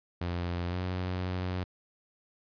sawtooth tone with pitch glide, 87.31 to 91.39 Hz, F2 to F#2, 0 to -21 cents, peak -27 dBFS, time 0.21-1.64 s, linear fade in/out 5 ms, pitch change +79 cents, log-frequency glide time 0.67-0.8 s, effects resampled to 11025 Hz

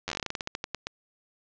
slowing click train, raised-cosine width 0.2 ms, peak -14 dBFS, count 18, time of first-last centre 0.08-0.87 s, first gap 10 ms, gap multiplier 1.17, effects resampled to 16000 Hz + 9-bit

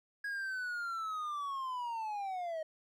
triangle linear sweep, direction down, 1658 to 621 Hz, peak -34 dBFS, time 0.24-2.63 s, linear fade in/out 5 ms, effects none

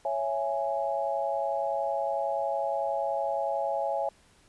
sine chord, C# minor, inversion none, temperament just, 554.4 / 665.2 / 831.5 Hz, C#5 / E5 / G#5, 0 / +16 / +2 cents, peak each -31 dBFS, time 0.05-4.09 s, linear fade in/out 2 ms, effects pink hiss -61 dBFS RMS until 4.48 s + resampled to 24000 Hz

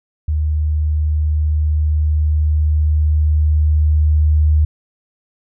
sine tone with level ramp, 76.3 Hz, D#2, 33 cents flat, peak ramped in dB -14 to -9 dBFS, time 0.28-4.65 s, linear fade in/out 5 ms, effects none

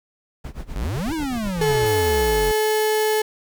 brown noise with tremolo, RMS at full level -29 dBFS, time 0.44-1.86 s, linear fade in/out 5 ms, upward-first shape sine, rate 8 Hz, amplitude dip 90%
square exponential two-way sweep, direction up then down, 41.79 to 334.2 to 41.79 Hz, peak -24 dBFS, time 0.75-2.52 s, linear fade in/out 10 ms, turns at 1.13 s
35% pulse tone, 430.9 Hz, A4, 36 cents flat, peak -16 dBFS, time 1.61-3.22 s, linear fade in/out 5 ms
pink high-pass noise, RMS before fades -35 dBFS, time 1.86-3.2 s, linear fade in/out 2 ms, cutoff 8600 Hz, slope 24 dB/octave
effects none

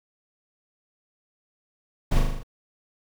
brown noise with echo, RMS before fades -21 dBFS, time 2.11-2.2 s, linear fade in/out 10 ms, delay 39 ms, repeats 6, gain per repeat -3 dB, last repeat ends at 2.434 s, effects none

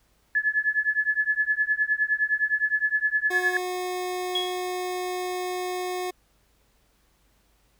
sine tone with tremolo, 1716 Hz, A6, 44 cents flat, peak -17 dBFS, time 0.35-3.57 s, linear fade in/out 2 ms, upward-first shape triangle, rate 9.7 Hz, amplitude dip 100%
25% pulse tone, 363.6 Hz, F#4, 30 cents flat, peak -24 dBFS, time 3.3-6.11 s, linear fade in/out 10 ms
sine tone with exponential decay, 3322 Hz, G#7, in tune, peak -21 dBFS, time 4.35-4.7 s, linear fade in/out 5 ms, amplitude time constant 74 ms
effects added 50 Hz sine -66 dBFS peak until 7.79 s + pink hiss -66 dBFS RMS until 7.79 s

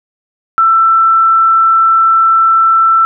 sine tone, 1334 Hz, E6, 20 cents sharp, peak -5 dBFS, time 0.58-3.05 s, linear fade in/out 0 ms, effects none

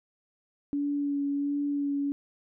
sine tone with vibrato, 284.9 Hz, C#4, 48 cents sharp, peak -26 dBFS, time 0.73-2.12 s, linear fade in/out 0 ms, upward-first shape sine, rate 1.4 Hz, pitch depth 15 cents each way, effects none

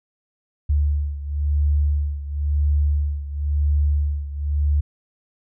sine beating tone pair, 72.8 / 73.77 Hz, D2 / D2, -15 / +8 cents, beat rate 0.97 Hz, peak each -19 / -23 dBFS, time 0.69-4.81 s, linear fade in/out 10 ms, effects none

